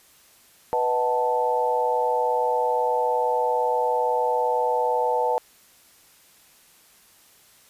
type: chord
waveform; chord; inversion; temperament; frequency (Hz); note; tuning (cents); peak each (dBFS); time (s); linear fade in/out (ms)
sine; B dominant seventh; none; equal; 493.9 / 622.3 / 740 / 880; B4 / D#5 / F#5 / A5; 0 / 0 / 0 / 0; -24 / -29 / -29 / -23; 0.73-5.38; 0
effects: white hiss -55 dBFS RMS until 7.69 s + resampled to 32000 Hz